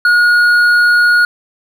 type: tone with hard clipping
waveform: triangle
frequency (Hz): 1443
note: F#6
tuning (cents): -44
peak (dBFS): -8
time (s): 0.05-1.25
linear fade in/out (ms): 2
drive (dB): 8
effects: none